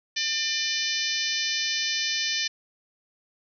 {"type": "harmonic tone", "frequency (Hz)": 598, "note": "D5", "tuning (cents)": 31, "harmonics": [3, 4, 5, 6, 7, 8, 9, 10], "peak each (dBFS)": [-33, -33, -33, -33, -33, -33, -33, -33], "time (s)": [0.16, 2.48], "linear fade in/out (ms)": 10, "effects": []}